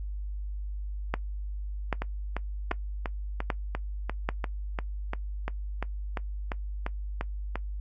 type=two click trains; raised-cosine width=0.5 ms; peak=-16 / -12 dBFS; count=17 / 5; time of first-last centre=2.02-7.556 / 1.14-4.29 s; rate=2.89 / 1.27 Hz; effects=noise-tail reverb RT60 0.1 s tail -19 dB re dry + added 50 Hz sine -32 dBFS peak until 7.8 s